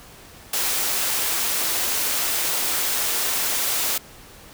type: high-pass noise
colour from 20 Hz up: white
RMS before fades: -23 dBFS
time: 0.53-3.98 s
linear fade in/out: 5 ms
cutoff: 310 Hz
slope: 12 dB/octave
effects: pink hiss -45 dBFS RMS until 4.53 s